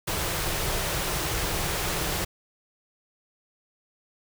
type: band-stop noise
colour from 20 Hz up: pink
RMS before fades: -28 dBFS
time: 0.07-2.25 s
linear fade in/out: 10 ms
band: 200 to 300 Hz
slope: 96 dB/octave
effects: none